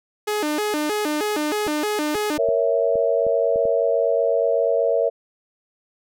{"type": "tone with vibrato", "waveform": "sawtooth", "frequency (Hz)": 355.9, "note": "F4", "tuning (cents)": 33, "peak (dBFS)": -17, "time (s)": [0.27, 2.38], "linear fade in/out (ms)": 10, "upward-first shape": "square", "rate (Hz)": 3.2, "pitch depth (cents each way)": 290}
{"type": "clicks", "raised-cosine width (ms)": 2, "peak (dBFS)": -21, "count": 8, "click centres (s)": [1.667, 2.154, 2.38, 2.488, 2.956, 3.267, 3.559, 3.654]}
{"type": "chord", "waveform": "sine", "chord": "A# diminished", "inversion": "none", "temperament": "equal", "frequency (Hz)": [466.2, 554.4, 659.3], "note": ["A#4", "C#5", "E5"], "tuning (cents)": [0, 0, 0], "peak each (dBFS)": -21, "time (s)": [2.38, 5.1], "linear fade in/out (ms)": 20}
{"effects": []}